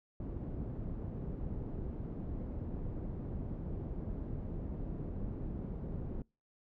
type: low-pass noise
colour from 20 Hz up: pink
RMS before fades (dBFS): -40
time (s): 0.2-6.22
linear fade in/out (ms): 2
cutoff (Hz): 330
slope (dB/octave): 12
effects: noise-tail reverb RT60 0.3 s tail -26 dB re dry